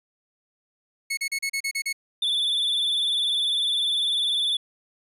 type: tone bursts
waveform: sawtooth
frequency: 2195 Hz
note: C#7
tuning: 18 cents flat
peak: -21 dBFS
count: 8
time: 1.1-1.929 s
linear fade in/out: 10 ms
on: 73 ms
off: 35 ms
type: tone with vibrato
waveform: triangle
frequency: 3500 Hz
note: A7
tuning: 10 cents flat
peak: -20 dBFS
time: 2.22-4.57 s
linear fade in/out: 5 ms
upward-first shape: sine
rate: 20 Hz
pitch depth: 58 cents each way
effects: resampled to 32000 Hz